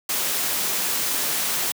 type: noise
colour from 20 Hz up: white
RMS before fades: -24 dBFS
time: 0.09-1.72 s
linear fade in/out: 5 ms
effects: high-pass 150 Hz 12 dB/octave